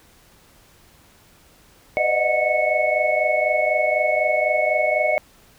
sine tone cluster, 505 / 603 / 627 / 731 / 2205 Hz, B4 / D5 / D#5 / F#5 / C#7, +39 / +46 / +13 / -21 / -10 cents, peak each -31 / -22 / -22 / -25 / -22 dBFS, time 1.97-5.18 s, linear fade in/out 0 ms, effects pink hiss -53 dBFS RMS until 5.58 s

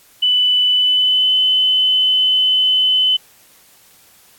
sine tone with pitch glide, 2988 to 3028 Hz, F#7 to F#7, +16 to +39 cents, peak -11 dBFS, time 0.22-3.17 s, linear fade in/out 10 ms, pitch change +23 cents, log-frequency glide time 0.73-1.33 s, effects white hiss -49 dBFS RMS until 4.38 s + AAC 64 kbps

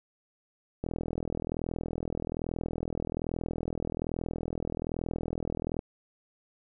click train, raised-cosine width 2 ms, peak -19 dBFS, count 205, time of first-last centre 0.84-5.791 s, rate 41.2 Hz, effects none

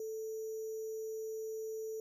sine tone with sample-and-hold, 440 Hz, A4, in tune, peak -38 dBFS, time 0-2 s, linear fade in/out 2 ms, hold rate 6300 Hz, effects none

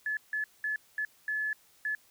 sine tone bursts at uneven times, 1719 Hz, A6, 41 cents flat, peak -29 dBFS, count 6, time 0.06-0.17 / 0.33-0.44 / 0.64-0.76 / 0.98-1.05 / 1.28-1.53 / 1.85-1.95 s, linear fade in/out 2 ms, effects white hiss -63 dBFS RMS until 2.1 s

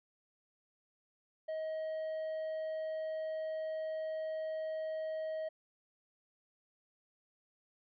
triangle tone, 632 Hz, D#5, 27 cents sharp, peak -34 dBFS, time 1.48-5.49 s, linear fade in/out 10 ms, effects resampled to 11025 Hz

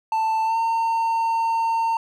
triangle tone with pitch glide, 886 to 910.4 Hz, A5 to A#5, +12 to -41 cents, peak -17 dBFS, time 0.12-1.97 s, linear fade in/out 2 ms, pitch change +47 cents, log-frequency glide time 0.44-0.57 s, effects none

